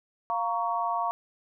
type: chord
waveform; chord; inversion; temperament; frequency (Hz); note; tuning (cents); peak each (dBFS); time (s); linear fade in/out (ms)
sine; Bb minor; second; just; 699.2 / 932.3 / 1118.8; F5 / Bb5 / Db6; +2 / 0 / +16; -30; 0.3-1.11; 0
effects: none